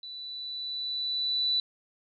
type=tone with level ramp; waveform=sine; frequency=3971 Hz; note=B7; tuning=9 cents sharp; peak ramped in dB=-39 to -23 dBFS; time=0.03-1.6 s; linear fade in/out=2 ms; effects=none